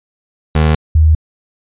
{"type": "tone pair in turn", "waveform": ["25% pulse", "sine"], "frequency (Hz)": [77.78, 78.5], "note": ["D#2", "D#2"], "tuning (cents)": [0, 16], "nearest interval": "unison", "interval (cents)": 16, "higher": "second", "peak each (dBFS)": -5, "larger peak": "neither", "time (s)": [[0.55, 0.75], [0.95, 1.15]], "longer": "neither", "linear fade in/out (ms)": 5, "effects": ["resampled to 8000 Hz"]}